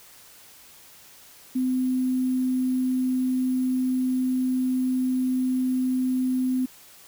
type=tone with sample-and-hold; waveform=sine; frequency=256.1 Hz; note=C4; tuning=37 cents flat; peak=-21 dBFS; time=1.55-6.66 s; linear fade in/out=10 ms; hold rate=11025 Hz; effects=white hiss -50 dBFS RMS until 7.07 s